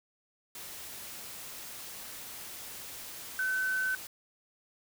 sine tone in noise, 1522 Hz, F#6, 48 cents sharp, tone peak -28 dBFS, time 3.39-3.95 s, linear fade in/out 2 ms, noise white, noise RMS -44 dBFS, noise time 0.55-4.07 s, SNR +13 dB, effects none

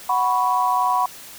sine chord, F# suspended fourth, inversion none, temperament just, 740 / 986.7 / 1110 Hz, F#5 / B5 / C#6, 0 / -2 / +2 cents, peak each -22 / -19 / -23 dBFS, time 0.09-1.06 s, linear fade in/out 5 ms, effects white hiss -40 dBFS RMS until 1.38 s

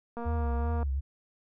click train, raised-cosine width 1 ms, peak -25 dBFS, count 156, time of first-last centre 0.17-0.83 s, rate 235 Hz
sine tone with vibrato, 73.1 Hz, D2, 7 cents flat, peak -27 dBFS, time 0.25-1.01 s, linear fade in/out 20 ms, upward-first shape triangle, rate 2.6 Hz, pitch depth 190 cents each way
effects none

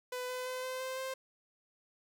sawtooth tone with pitch steps, 500 / 504.9 / 509.9 / 514.9 / 520 / 525.2 Hz, B4 / B4 / C5 / C5 / C5 / C5, +21 / +38 / -45 / -28 / -11 / +6 cents, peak -33 dBFS, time 0.12-1.14 s, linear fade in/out 5 ms, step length 170 ms, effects none

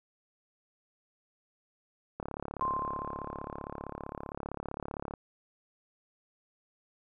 click train, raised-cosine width 1 ms, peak -23 dBFS, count 105, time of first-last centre 2.2-5.138 s, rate 35.4 Hz
sine tone with exponential decay, 1046.5 Hz, C6, in tune, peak -27 dBFS, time 2.61-4.32 s, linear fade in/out 0 ms, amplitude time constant 370 ms
effects none

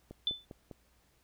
click train, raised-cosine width 2 ms, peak -32 dBFS, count 4, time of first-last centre 0.11-0.712 s, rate 4.98 Hz
sine tone with exponential decay, 3513 Hz, A7, 3 cents flat, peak -25 dBFS, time 0.27-0.45 s, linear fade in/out 1 ms, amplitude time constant 39 ms
effects added 60 Hz sine -70 dBFS peak until 1.23 s + pink hiss -70 dBFS RMS until 1.23 s

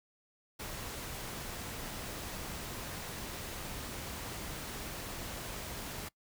pink noise, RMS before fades -42 dBFS, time 0.59-6.09 s, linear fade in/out 10 ms, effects noise-tail reverb RT60 0.1 s tail -22 dB re dry

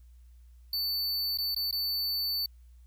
square tone with dropouts, 4500 Hz, C#8, 25 cents sharp, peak -29 dBFS, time 0.73-2.46 s, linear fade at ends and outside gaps 2 ms, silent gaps 1.374-1.385 / 1.547-1.563 / 1.711-1.726 s, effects added 60 Hz sine -51 dBFS peak until 2.86 s + white hiss -74 dBFS RMS until 2.86 s

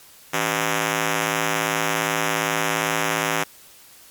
5% pulse ring-modulated tone, 220 Hz, A3, in tune, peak -6 dBFS, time 0.33-3.44 s, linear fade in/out 10 ms, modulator 58.7 Hz, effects white hiss -48 dBFS RMS until 4.1 s + MP3 96 kbps

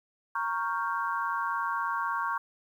sine chord, G half-diminished seventh, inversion first, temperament equal, 932.3 / 1108.7 / 1396.9 / 1568 Hz, Bb5 / Db6 / F6 / G6, 0 / 0 / 0 / 0 cents, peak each -33 / -31 / -36 / -36 dBFS, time 0.35-2.38 s, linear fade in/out 5 ms, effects 10-bit

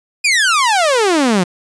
sawtooth exponential sweep, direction down, 2510 to 170.4 Hz, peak -7 dBFS, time 0.24-1.44 s, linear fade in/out 10 ms, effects resampled to 22050 Hz

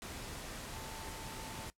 sine tone in noise, 887 Hz, A5, 14 cents sharp, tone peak -51 dBFS, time 0.73-1.67 s, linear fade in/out 0 ms, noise pink, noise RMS -45 dBFS, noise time 0.02-1.7 s, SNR -9 dB, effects noise-tail reverb RT60 0.1 s tail -19 dB re dry + low-pass 12000 Hz 12 dB/octave

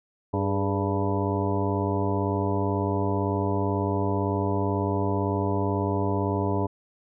harmonic tone with a mistuned harmonic, 98 Hz, G2, in tune, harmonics 1 / 2 / 3 / 4 / 5 / 6 / 7 / 9 / 10, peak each -27 / -32 / -30 / -30 / -37 / -35 / -35 / -34 / -34 dBFS, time 0.33-6.67 s, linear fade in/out 10 ms, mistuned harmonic 4, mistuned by +65 cents, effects none

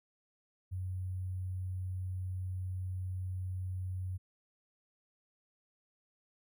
sine tone with sample-and-hold, 92.5 Hz, F#2, in tune, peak -35 dBFS, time 0.71-4.18 s, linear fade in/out 20 ms, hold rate 11025 Hz, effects none

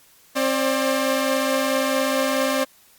sawtooth tone cluster, 265.2 / 535 / 592 Hz, C4 / C5 / D5, +23 / +38 / +14 cents, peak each -20 dBFS, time 0.35-2.65 s, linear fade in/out 20 ms, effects white hiss -54 dBFS RMS until 2.98 s + Opus 48 kbps

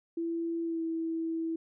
sine tone with pitch glide, 333.9 to 327 Hz, E4 to E4, +22 to -14 cents, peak -30 dBFS, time 0.17-1.56 s, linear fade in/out 5 ms, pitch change -36 cents, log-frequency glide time 0.63-0.82 s, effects none

